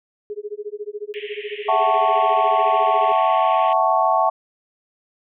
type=tone with tremolo; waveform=sine; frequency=416.7 Hz; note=G#4; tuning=6 cents sharp; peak=-24 dBFS; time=0.3-3.12 s; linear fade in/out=0 ms; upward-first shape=sine; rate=14 Hz; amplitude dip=100%
type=band-pass noise; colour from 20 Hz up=white; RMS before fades=-36 dBFS; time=1.14-3.73 s; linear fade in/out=0 ms; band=1800 to 3200 Hz; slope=96 dB/octave
type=chord; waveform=sine; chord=F# minor seventh; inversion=third; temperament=equal with one note detuned; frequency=659.3 / 745.6 / 880 / 1108.7 Hz; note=E5 / F#5 / A5 / C#6; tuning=0 / +13 / 0 / 0 cents; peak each=-20 dBFS; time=1.68-4.3 s; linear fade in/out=10 ms
effects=none